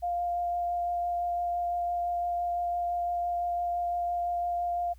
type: tone with vibrato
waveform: sine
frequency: 700 Hz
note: F5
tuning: 4 cents sharp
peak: -27 dBFS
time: 0.02-4.94 s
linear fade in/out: 20 ms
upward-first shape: sine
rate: 5.9 Hz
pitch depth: 8 cents each way
effects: added 60 Hz sine -49 dBFS peak until 4.98 s + white hiss -68 dBFS RMS until 4.98 s